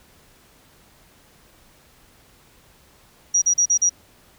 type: tone bursts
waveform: sine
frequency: 5760 Hz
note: F#8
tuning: 47 cents flat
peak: -14 dBFS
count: 5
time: 3.34-3.896 s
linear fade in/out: 10 ms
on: 80 ms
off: 39 ms
effects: pink hiss -54 dBFS RMS until 4.38 s